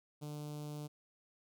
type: tone with notch filter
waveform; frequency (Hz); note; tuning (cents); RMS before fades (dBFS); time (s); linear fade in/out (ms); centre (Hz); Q
sawtooth; 148.8; D3; +23; -44; 0.21-0.88; 20; 1800; 0.61
effects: none